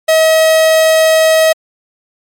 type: tone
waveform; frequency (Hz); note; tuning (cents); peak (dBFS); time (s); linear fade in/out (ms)
45% pulse; 638; D#5; +43; -6; 0.08-1.53; 10
effects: MP3 64 kbps